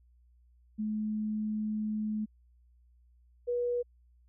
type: tone pair in turn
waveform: sine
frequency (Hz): 214.2 / 484.8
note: A3 / B4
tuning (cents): -46 / -32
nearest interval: octave + major second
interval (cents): 1414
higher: second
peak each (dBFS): -30 / -28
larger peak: second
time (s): 0.78-2.26 / 3.47-3.83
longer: first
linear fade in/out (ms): 20
effects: added 60 Hz sine -60 dBFS peak until 4.28 s